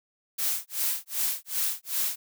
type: noise with tremolo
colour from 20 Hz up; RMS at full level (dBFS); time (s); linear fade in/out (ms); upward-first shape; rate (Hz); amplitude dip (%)
blue; -26; 0.38-2.16; 10; sine; 2.6; 100
effects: none